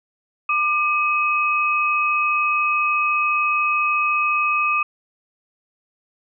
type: tone pair together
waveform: sine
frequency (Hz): 1196 / 2545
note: D6 / D#7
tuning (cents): +31 / +39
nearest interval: octave + minor second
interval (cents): 1308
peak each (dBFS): -19 / -20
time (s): 0.49-4.83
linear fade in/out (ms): 5
effects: none